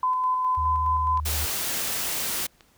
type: tone with tremolo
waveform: sine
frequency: 1016 Hz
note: B5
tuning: 49 cents sharp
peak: -20 dBFS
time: 0.03-1.2 s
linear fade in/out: 2 ms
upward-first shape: square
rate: 4.8 Hz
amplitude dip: 25%
type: tone with vibrato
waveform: sine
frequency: 76 Hz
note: D#2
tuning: 40 cents flat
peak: -27 dBFS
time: 0.57-1.46 s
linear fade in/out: 10 ms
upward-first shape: sine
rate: 17 Hz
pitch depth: 22 cents each way
type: clicks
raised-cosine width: 0.2 ms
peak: -26 / -30 dBFS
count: 2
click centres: 1.174 / 2.608 s
type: noise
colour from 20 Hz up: white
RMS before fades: -28 dBFS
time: 1.25-2.47 s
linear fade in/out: 10 ms
effects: pink hiss -61 dBFS RMS until 2.77 s